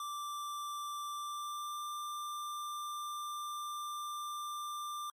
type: tone with pitch glide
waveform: square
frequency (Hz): 1174.7 to 1188.3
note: D6 to D6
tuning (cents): 0 to +20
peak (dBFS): -39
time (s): 0-5.1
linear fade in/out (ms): 2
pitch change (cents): +20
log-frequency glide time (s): 1.1-1.85
effects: MP3 64 kbps